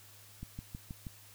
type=click train; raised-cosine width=5 ms; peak=-29 dBFS; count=5; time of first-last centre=0.43-1.068 s; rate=6.27 Hz; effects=added 102 Hz sine -60 dBFS peak until 1.34 s + white hiss -57 dBFS RMS until 1.34 s